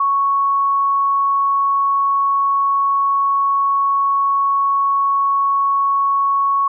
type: tone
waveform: sine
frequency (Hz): 1108.7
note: C#6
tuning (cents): 0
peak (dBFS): -13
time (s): 0-6.68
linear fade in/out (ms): 5
effects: none